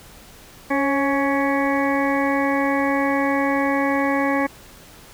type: harmonic tone with a mistuned harmonic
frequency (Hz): 278.7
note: C#4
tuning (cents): +9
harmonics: 1 / 2 / 3 / 4 / 6 / 7 / 8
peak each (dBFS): -21 / -24 / -26 / -27 / -29 / -29 / -30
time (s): 0.7-4.47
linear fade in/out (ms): 10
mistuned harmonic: 2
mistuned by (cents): -32
effects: pink hiss -45 dBFS RMS until 5.13 s